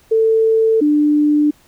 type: tone pair in turn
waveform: sine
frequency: 445.3 / 297.2 Hz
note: A4 / D4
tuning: +21 / +21 cents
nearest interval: perfect fifth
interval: 700 cents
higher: first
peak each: -10 dBFS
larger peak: neither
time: 0.11-0.81 / 0.81-1.51 s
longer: neither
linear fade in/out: 10 ms
effects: pink hiss -52 dBFS RMS until 1.67 s